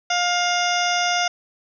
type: harmonic tone with a mistuned harmonic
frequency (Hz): 707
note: F5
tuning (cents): +21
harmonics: 1 / 2 / 3 / 4 / 5 / 7 / 8 / 9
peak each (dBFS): -22 / -25 / -27 / -28 / -29 / -30 / -31 / -32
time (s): 0.1-1.28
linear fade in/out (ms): 5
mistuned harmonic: 7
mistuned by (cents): +25
effects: none

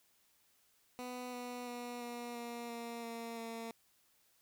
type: tone with pitch steps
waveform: 15% pulse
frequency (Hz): 248.7 / 245.7 / 242.7 / 239.8 / 236.9 / 234.1 / 231.2 / 228.5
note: B3 / B3 / B3 / A#3 / A#3 / A#3 / A#3 / A#3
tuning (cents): +12 / -9 / -30 / +49 / +28 / +8 / -14 / -34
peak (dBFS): -36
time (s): 0.99-3.71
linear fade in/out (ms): 0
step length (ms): 340
effects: white hiss -72 dBFS RMS until 4.41 s

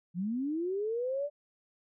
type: linear sweep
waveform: sine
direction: up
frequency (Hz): 164.81 to 593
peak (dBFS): -30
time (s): 0.14-1.3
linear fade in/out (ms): 50
effects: none

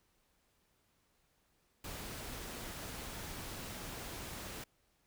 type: noise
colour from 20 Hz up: pink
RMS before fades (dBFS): -45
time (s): 1.84-4.64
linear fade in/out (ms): 5
effects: pink hiss -75 dBFS RMS until 5.06 s

